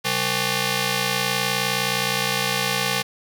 5% pulse ring-modulated tone, 326.6 Hz, E4, 16 cents flat, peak -6 dBFS, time 0.04-3.03 s, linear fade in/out 20 ms, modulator 1440 Hz, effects none

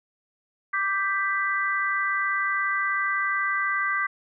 sine chord, G major, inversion second, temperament equal with one note detuned, 1174.7 / 1568 / 1983.5 Hz, D6 / G6 / B6, 0 / 0 / +7 cents, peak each -27 dBFS, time 0.73-4.07 s, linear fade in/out 10 ms, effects none

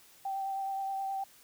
sine tone with vibrato, 779 Hz, G5, 11 cents flat, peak -32 dBFS, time 0.25-1.24 s, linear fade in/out 5 ms, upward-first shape triangle, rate 9.5 Hz, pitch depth 18 cents each way, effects white hiss -59 dBFS RMS until 1.43 s

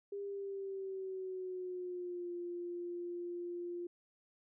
sine tone with pitch glide, 401.4 to 349.4 Hz, G4 to F4, +41 to +1 cents, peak -39 dBFS, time 0.12-3.87 s, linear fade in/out 5 ms, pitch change -240 cents, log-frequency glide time 0.22-2.32 s, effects none

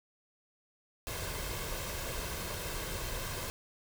pink noise with comb filter, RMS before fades -38 dBFS, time 1.07-3.5 s, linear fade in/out 0 ms, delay 1.9 ms, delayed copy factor +0.5, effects none

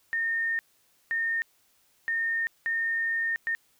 sine tone bursts at uneven times, 1828 Hz, A#6, 34 cents flat, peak -25 dBFS, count 5, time 0.13-0.59 / 1.11-1.42 / 2.08-2.47 / 2.66-3.36 / 3.47-3.55 s, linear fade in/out 0 ms, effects white hiss -66 dBFS RMS until 3.79 s

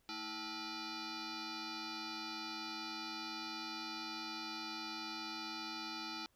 sine tone with frequency modulation, 1864.7 Hz, A#6, in tune, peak -40 dBFS, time 0.09-6.26 s, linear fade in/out 0 ms, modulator 547 Hz, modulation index 5.7, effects tanh soft clip ceiling -38 dBFS + pink hiss -75 dBFS RMS until 6.35 s

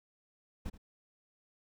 brown noise with echo, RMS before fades -38 dBFS, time 0.65-0.7 s, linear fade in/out 10 ms, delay 79 ms, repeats 1, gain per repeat -15 dB, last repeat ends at 0.779 s, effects none

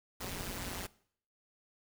pink noise with amplitude modulation, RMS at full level -37 dBFS, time 0.2-0.87 s, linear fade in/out 10 ms, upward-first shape sine, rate 183 Hz, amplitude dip 85%, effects noise-tail reverb RT60 0.6 s tail -21 dB re dry

